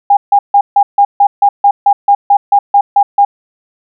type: tone bursts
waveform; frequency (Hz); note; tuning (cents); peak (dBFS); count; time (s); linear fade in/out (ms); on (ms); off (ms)
sine; 808; G#5; -48; -3; 15; 0.1-3.25; 5; 70; 150
effects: none